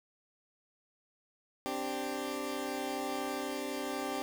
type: chord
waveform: 20% pulse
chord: C suspended second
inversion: none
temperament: equal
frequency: 261.6 / 293.7 / 392 Hz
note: C4 / D4 / G4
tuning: 0 / 0 / 0 cents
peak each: -34 dBFS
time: 1.66-4.22 s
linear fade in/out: 0 ms
effects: 9-bit